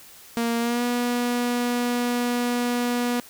sawtooth tone with pitch glide, 233.1 to 242.6 Hz, A#3 to B3, 0 to -31 cents, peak -18 dBFS, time 0.37-3.2 s, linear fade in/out 0 ms, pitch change +69 cents, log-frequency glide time 0.59-0.83 s, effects white hiss -47 dBFS RMS until 3.29 s

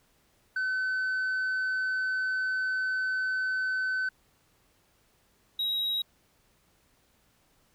sine tone pair in turn, 1519 / 3828 Hz, F#6 / A#7, +45 / +45 cents, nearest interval octave + major third, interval 1600 cents, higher second, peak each -24 dBFS, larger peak neither, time 0.56-4.09 / 5.59-6.02 s, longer first, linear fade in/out 5 ms, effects tanh soft clip ceiling -26 dBFS + pink hiss -67 dBFS RMS until 7.74 s

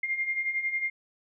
sine beating tone pair, 2107 / 2118 Hz, C7 / C7, +12 / +21 cents, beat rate 11 Hz, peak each -34 / -28 dBFS, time 0.03-0.9 s, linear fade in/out 5 ms, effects none

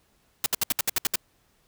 white noise bursts, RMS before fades -23 dBFS, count 9, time 0.44-1.157 s, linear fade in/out 2 ms, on 21 ms, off 66 ms, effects pink hiss -66 dBFS RMS until 1.67 s

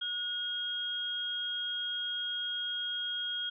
sine tone pair together, 1452 / 3260 Hz, F#6 / G#7, -33 / -33 cents, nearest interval octave + major second, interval 1400 cents, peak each -40 / -33 dBFS, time 0.01-3.5 s, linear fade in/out 10 ms, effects none

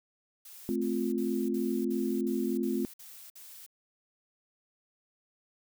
blue noise bursts, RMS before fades -49 dBFS, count 9, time 0.45-3.664 s, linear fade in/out 5 ms, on 310 ms, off 53 ms
sine chord, F major, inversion first, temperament equal with one note detuned, 218.5 / 261.6 / 349.2 Hz, A3 / C4 / F4, -12 / 0 / 0 cents, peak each -32 dBFS, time 0.69-2.85 s, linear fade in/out 0 ms
effects none

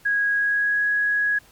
sine tone with pitch glide, 1650 to 1667.2 Hz, G#6 to G#6, -12 to +6 cents, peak -18 dBFS, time 0.05-1.39 s, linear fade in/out 10 ms, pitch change +18 cents, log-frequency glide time 0.34-0.85 s, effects pink hiss -53 dBFS RMS until 1.51 s + MP3 96 kbps

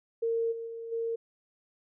sine tone with level steps, 458.6 Hz, A#4, 28 cents flat, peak -26 / -35 / -37 / -29 dBFS, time 0.22-1.16 s, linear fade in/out 10 ms, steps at 0.51 / 0.66 / 0.91 s, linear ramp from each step 20 ms, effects none

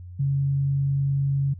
sine tone, 138.59 Hz, C#3, in tune, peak -20 dBFS, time 0.19-1.54 s, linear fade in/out 10 ms, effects added 89 Hz sine -37 dBFS peak until 1.59 s

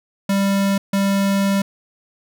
square tone bursts at uneven times, 197.2 Hz, G3, 11 cents sharp, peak -16 dBFS, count 2, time 0.29-0.78 / 0.93-1.62 s, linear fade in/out 5 ms, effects none

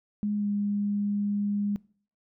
sine tone with pitch glide, 207.7 to 204.2 Hz, G#3 to G#3, 0 to -29 cents, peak -25 dBFS, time 0.23-1.76 s, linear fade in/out 0 ms, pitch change -29 cents, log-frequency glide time 0.36-0.47 s, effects noise-tail reverb RT60 0.5 s tail -23 dB re dry

